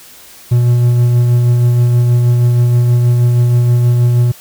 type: tone with tremolo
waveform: triangle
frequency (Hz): 121.1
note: B2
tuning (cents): -34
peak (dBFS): -4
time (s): 0.51-4.32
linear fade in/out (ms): 10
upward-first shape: sine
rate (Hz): 6.3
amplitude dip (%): 25
effects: white hiss -38 dBFS RMS until 4.4 s